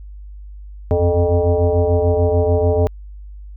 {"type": "tone with frequency modulation", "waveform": "sine", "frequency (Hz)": 259.1, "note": "C4", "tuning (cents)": -17, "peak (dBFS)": -12, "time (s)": [0.91, 2.87], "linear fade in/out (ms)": 0, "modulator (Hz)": 175, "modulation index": 2.2, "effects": ["added 50 Hz sine -32 dBFS peak until 3.56 s"]}